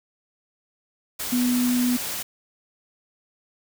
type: tone in noise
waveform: sine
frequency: 246.9 Hz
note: B3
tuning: in tune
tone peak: -19 dBFS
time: 1.32-1.97 s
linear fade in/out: 10 ms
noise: white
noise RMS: -30 dBFS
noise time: 1.19-2.23 s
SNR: +8 dB
effects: none